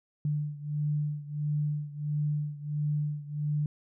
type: beating tone pair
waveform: sine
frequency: 148.1 / 149.6 Hz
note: D3 / D3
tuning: +15 / +32 cents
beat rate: 1.5 Hz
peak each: -30 / -33 dBFS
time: 0.25-3.66 s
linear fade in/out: 2 ms
effects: none

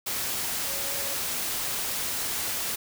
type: tone in noise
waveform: sine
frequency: 554.4 Hz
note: C#5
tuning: in tune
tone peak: -41 dBFS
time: 0.67-1.15 s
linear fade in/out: 10 ms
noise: white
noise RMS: -30 dBFS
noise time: 0.06-2.76 s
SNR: -14 dB
effects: none

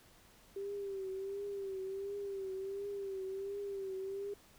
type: tone with vibrato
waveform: sine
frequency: 392 Hz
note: G4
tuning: in tune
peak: -38 dBFS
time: 0.56-4.34 s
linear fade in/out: 5 ms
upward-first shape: triangle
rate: 1.4 Hz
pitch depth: 64 cents each way
effects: pink hiss -63 dBFS RMS until 4.58 s

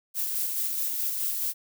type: noise with tremolo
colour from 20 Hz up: violet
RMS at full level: -28 dBFS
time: 0.14-1.54 s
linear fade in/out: 50 ms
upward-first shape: square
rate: 4.7 Hz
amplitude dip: 25%
effects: none

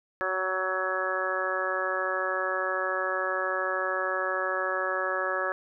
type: harmonic tone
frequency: 186.9 Hz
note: F#3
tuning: 18 cents sharp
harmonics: 2 / 3 / 4 / 5 / 6 / 7 / 8 / 9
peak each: -36 / -32 / -39 / -40 / -35 / -33 / -40 / -31 dBFS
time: 0.21-5.52 s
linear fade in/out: 0 ms
effects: none

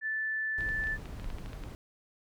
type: tone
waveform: sine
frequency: 1755 Hz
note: A6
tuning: 5 cents flat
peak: -30 dBFS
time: 0.01-0.98 s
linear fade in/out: 50 ms
type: noise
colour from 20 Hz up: brown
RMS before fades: -40 dBFS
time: 0.58-1.75 s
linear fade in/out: 0 ms
type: clicks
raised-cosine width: 0.3 ms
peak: -31 dBFS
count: 12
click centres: 0.607 / 0.69 / 0.839 / 0.871 / 1.057 / 1.198 / 1.244 / 1.302 / 1.385 / 1.46 / 1.532 / 1.637 s
effects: none

